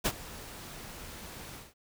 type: noise with ADSR envelope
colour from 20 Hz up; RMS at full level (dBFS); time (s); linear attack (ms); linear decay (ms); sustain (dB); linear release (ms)
pink; -26; 0.04-1.74; 20; 56; -19; 190
effects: none